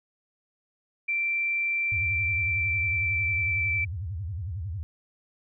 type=tone with pitch glide; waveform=sine; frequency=2349 to 2330 Hz; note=D7 to D7; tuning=0 to -14 cents; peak=-24 dBFS; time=1.08-3.85 s; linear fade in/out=10 ms; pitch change=-14 cents; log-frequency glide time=2.07-3.69 s
type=tone with vibrato; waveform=sine; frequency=90.4 Hz; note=F#2; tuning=40 cents flat; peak=-30 dBFS; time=1.92-4.83 s; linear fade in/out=0 ms; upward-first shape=sine; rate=11 Hz; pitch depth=290 cents each way
effects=none